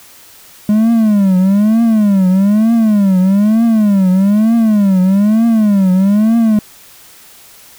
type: tone with vibrato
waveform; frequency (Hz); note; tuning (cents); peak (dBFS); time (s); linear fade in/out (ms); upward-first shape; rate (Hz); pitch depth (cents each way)
triangle; 206.2; G#3; -12; -5; 0.69-6.59; 2; triangle; 1.1; 220
effects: white hiss -40 dBFS RMS until 7.78 s